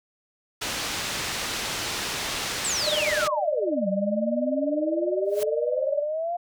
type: low-pass noise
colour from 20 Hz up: white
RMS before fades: -30 dBFS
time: 0.61-3.28 s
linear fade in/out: 10 ms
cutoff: 5400 Hz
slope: 12 dB/octave
type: exponential two-way sweep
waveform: sine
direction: down then up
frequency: 8372 to 186.5 to 709 Hz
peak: -25 dBFS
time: 2.64-6.37 s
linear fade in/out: 10 ms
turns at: 3.88 s
type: tone with tremolo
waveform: sine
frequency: 604 Hz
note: D5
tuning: 48 cents sharp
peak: -21 dBFS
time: 2.82-6.05 s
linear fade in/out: 50 ms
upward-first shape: sine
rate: 20 Hz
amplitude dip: 95%
type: noise with exponential growth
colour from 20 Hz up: white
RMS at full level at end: -32 dBFS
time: 5.25-5.43 s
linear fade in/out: 0 ms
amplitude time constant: 38 ms
effects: none